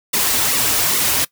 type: noise with flanger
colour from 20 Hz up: white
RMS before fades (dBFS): -17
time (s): 0.13-1.25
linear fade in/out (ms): 10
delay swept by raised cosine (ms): 1.2 to 5.9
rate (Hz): 2.4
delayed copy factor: -0.85
effects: noise-tail reverb RT60 0.1 s tail -20 dB re dry